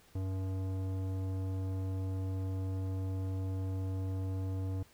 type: tone with tanh clipping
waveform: sine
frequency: 94.8 Hz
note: F#2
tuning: 43 cents sharp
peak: -35 dBFS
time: 0.15-4.83 s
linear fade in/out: 5 ms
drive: 15 dB
effects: pink hiss -63 dBFS RMS until 4.93 s